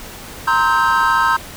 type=chord; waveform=triangle; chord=C dominant seventh; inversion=third; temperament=equal with one note detuned; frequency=932.3 / 1046.5 / 1289.1 / 1568 Hz; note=Bb5 / C6 / E6 / G6; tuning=0 / 0 / -39 / 0 cents; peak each=-16 dBFS; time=0.47-1.37 s; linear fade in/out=10 ms; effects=pink hiss -34 dBFS RMS until 1.56 s